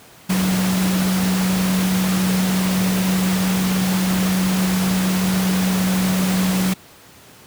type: tone in noise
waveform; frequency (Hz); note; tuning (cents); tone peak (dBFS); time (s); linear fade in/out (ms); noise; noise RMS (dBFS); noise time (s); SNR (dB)
sine; 186.4; F#3; +13; -16; 0.29-6.74; 10; pink; -24; 0.29-6.74; +5
effects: pink hiss -45 dBFS RMS until 7.46 s + high-pass 100 Hz 12 dB/octave